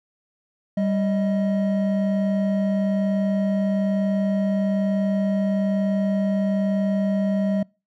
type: tone pair together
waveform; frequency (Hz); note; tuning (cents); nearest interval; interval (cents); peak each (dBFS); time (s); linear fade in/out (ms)
triangle; 196 / 629.1; G3 / D#5; 0 / +19; octave + minor sixth; 2019; -18 / -25; 0.77-7.63; 5
effects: noise-tail reverb RT60 0.3 s tail -26 dB re dry